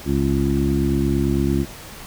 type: harmonic tone with a mistuned harmonic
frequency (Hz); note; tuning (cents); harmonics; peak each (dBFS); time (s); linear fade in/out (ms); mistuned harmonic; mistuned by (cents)
68.9; C#2; -10; 1 / 2 / 3 / 4 / 5; -23 / -23 / -23 / -23 / -23; 0.05-1.66; 50; 1; -17
effects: pink hiss -38 dBFS RMS until 2.06 s